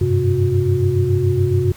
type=tone cluster; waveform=sine; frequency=94.1 / 101.2 / 130.4 / 363 Hz; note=F#2 / G#2 / C3 / F#4; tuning=+30 / -44 / -5 / -33 cents; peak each=-19 dBFS; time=0.01-1.72 s; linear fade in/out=5 ms; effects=pink hiss -43 dBFS RMS until 1.76 s